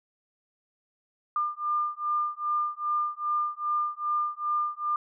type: beating tone pair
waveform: sine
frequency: 1200 / 1202.5 Hz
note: D6 / D6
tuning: +37 / +41 cents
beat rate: 2.5 Hz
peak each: -29 dBFS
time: 1.36-4.96 s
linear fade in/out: 2 ms
effects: none